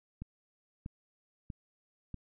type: click train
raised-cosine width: 5 ms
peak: -28 dBFS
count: 4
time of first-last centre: 0.22-2.143 s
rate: 1.56 Hz
effects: none